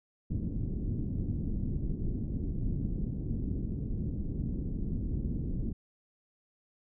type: low-pass noise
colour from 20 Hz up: pink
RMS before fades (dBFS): -33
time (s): 0.3-5.73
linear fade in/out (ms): 10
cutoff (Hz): 290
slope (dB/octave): 24
effects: none